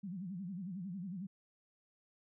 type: tone with vibrato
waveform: sine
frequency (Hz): 185.3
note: F#3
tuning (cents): +3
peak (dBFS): -40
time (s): 0.03-1.27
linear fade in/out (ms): 10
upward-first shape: sine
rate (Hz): 11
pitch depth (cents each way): 170
effects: none